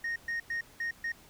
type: tone bursts at uneven times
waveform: sine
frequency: 1858 Hz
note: A#6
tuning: 6 cents flat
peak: -28 dBFS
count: 5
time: 0.04-0.16 / 0.28-0.4 / 0.5-0.61 / 0.8-0.91 / 1.04-1.12 s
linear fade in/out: 5 ms
effects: tanh soft clip ceiling -30 dBFS + pink hiss -57 dBFS RMS until 1.29 s